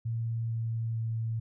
sine tone with pitch steps, 114.7 / 113.91 / 113.12 Hz, A#2 / A#2 / A2, -28 / -40 / +48 cents, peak -29 dBFS, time 0.05-1.4 s, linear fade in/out 10 ms, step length 450 ms, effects none

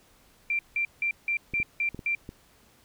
sine tone bursts, 2362 Hz, D7, 9 cents sharp, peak -24 dBFS, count 7, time 0.5-2.15 s, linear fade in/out 2 ms, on 90 ms, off 170 ms
clicks, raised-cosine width 3 ms, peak -25 dBFS, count 5, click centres 1.537 / 1.601 / 1.946 / 1.992 / 2.291 s
effects pink hiss -60 dBFS RMS until 2.84 s

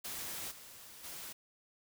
white noise with level steps, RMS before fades -42 / -53 / -46 dBFS, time 0.04-1.33 s, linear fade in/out 10 ms, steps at 0.5 / 1.03 s, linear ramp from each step 20 ms, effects none

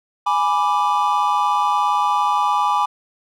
triangle chord, G# diminished, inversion none, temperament equal, 830.6 / 987.8 / 1174.7 Hz, G#5 / B5 / D6, 0 / 0 / 0 cents, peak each -18 dBFS, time 0.26-2.86 s, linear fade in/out 10 ms, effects none

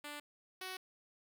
5% pulse tone pair in turn, 293.7 / 373.4 Hz, D4 / F#4, 0 / +16 cents, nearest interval major third, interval 416 cents, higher second, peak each -33 / -31 dBFS, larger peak second, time 0.04-0.2 / 0.61-0.77 s, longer neither, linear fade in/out 5 ms, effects none

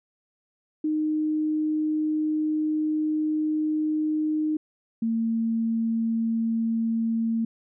sine tone pair in turn, 308.1 / 227 Hz, D#4 / A#3, -17 / -46 cents, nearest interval perfect fourth, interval 529 cents, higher first, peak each -22 dBFS, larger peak neither, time 0.84-4.57 / 5.02-7.45 s, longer first, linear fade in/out 5 ms, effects none

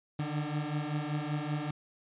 30% pulse beating tone pair, 146.83 / 152.03 Hz, D3 / D#3, 0 / -40 cents, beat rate 5.2 Hz, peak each -32 / -32 dBFS, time 0.19-1.71 s, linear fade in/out 5 ms, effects resampled to 8000 Hz

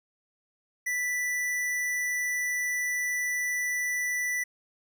sine tone with hard clipping, 1975.5 Hz, B6, in tune, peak -28 dBFS, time 0.86-4.44 s, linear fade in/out 10 ms, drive 18 dB, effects none

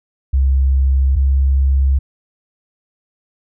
sine tone pair in turn, 66.9 / 67.64 Hz, C2 / C#2, +39 / -42 cents, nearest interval unison, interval 19 cents, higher second, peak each -10 dBFS, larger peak neither, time 0.33-1.16 / 1.16-1.99 s, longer neither, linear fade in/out 10 ms, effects none

